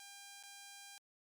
5% pulse tone with dropouts, 800 Hz, G5, 35 cents sharp, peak -40 dBFS, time 0-0.98 s, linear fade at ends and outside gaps 1 ms, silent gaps 0.428-0.435 s, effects MP3 96 kbps

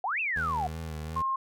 sine exponential two-way sweep, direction up then down, 698.5 to 2744 to 698.5 Hz, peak -27 dBFS, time 0.04-0.67 s, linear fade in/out 2 ms, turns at 0.2 s
25% pulse tone with vibrato, 79.1 Hz, D#2, 29 cents sharp, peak -31 dBFS, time 0.36-1.22 s, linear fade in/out 5 ms, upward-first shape sine, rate 2.8 Hz, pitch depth 51 cents each way
sine tone, 1066 Hz, C6, 32 cents sharp, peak -26 dBFS, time 1.16-1.36 s, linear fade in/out 5 ms
effects none

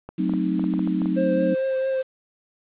clicks, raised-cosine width 1 ms, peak -22 dBFS, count 10, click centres 0.09 / 0.295 / 0.337 / 0.595 / 0.641 / 0.738 / 0.793 / 0.875 / 1.018 / 1.058 s
sine chord, F# diminished seventh, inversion none, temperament equal, 185 / 220 / 261.6 / 311.1 Hz, F#3 / A3 / C4 / Eb4, 0 / 0 / 0 / 0 cents, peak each -24 / -29 / -27 / -25 dBFS, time 0.18-1.55 s, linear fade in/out 10 ms
triangle tone with vibrato, 528 Hz, C5, 16 cents sharp, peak -19 dBFS, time 1.16-2.03 s, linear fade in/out 20 ms, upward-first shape triangle, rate 4.5 Hz, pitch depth 20 cents each way
effects resampled to 8000 Hz + 8-bit

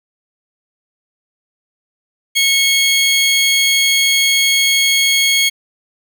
30% pulse tone pair together, 2195 / 3266 Hz, C#7 / G#7, -18 / -30 cents, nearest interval perfect fifth, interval 688 cents, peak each -11 dBFS, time 2.35-5.5 s, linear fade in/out 20 ms, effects none

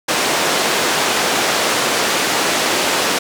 pink band-pass noise, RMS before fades -17 dBFS, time 0.08-3.19 s, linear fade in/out 10 ms, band 360 to 8100 Hz, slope 12 dB/octave, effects none

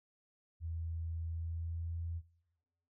sine tone with pitch glide, 82.41 to 83.95 Hz, E2 to E2, 0 to +32 cents, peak -37 dBFS, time 0.6-2.22 s, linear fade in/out 50 ms, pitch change +32 cents, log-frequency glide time 1.3-1.99 s, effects noise-tail reverb RT60 1.0 s tail -21 dB re dry

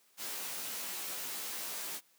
white noise with comb filter, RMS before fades -40 dBFS, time 0.17-2.01 s, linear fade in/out 50 ms, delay 16 ms, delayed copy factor +1, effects white hiss -68 dBFS RMS until 2.18 s + high-pass 200 Hz 12 dB/octave

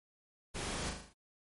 pink noise with echo, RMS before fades -40 dBFS, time 0.54-0.91 s, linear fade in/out 20 ms, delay 38 ms, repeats 6, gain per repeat -4 dB, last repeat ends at 1.138 s, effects MP3 48 kbps

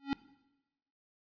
square tone with exponential growth, 277.2 Hz, C#4, in tune, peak -26 dBFS, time 0-0.13 s, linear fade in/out 0 ms, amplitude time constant 27 ms, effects noise-tail reverb RT60 1.0 s tail -19 dB re dry + resampled to 11025 Hz

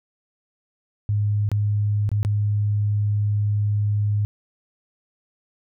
sine tone with dropouts, 103.83 Hz, G#2, in tune, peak -18 dBFS, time 1.09-4.25 s, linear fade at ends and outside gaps 0 ms, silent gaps 1.49-1.516 / 2.091-2.116 / 2.23-2.249 s, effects none

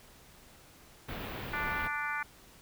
pink band-stop noise, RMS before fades -40 dBFS, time 1.08-1.88 s, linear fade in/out 10 ms, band 3500 to 16000 Hz, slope 24 dB/octave
harmonic tone, 293.7 Hz, D4, in tune, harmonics 3 / 4 / 5 / 6 / 7 / 8, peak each -40 / -39 / -36 / -40 / -41 / -42 dBFS, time 1.53-2.23 s, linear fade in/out 5 ms
effects pink hiss -57 dBFS RMS until 2.61 s

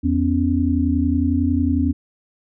sine tone cluster, 82.9 / 249.7 / 280.7 Hz, E2 / B3 / C#4, +10 / +19 / +22 cents, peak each -20 dBFS, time 0.03-1.93 s, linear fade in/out 20 ms, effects none

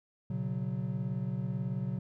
triangle chord, B suspended second, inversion none, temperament equal with one note detuned, 120.3 / 138.59 / 185 Hz, B2 / C#3 / F#3, -45 / 0 / 0 cents, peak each -34 dBFS, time 0.3-1.99 s, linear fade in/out 5 ms, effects none

